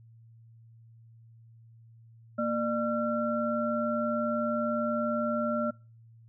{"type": "tone cluster", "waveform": "sine", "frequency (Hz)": [231.6, 599, 1360], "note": ["A#3", "D5", "F6"], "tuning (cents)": [-11, 34, -46], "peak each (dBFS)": [-30, -30, -33], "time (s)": [2.38, 5.71], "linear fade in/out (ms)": 10, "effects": ["noise-tail reverb RT60 0.4 s tail -26 dB re dry", "added 114 Hz sine -52 dBFS peak until 6.28 s"]}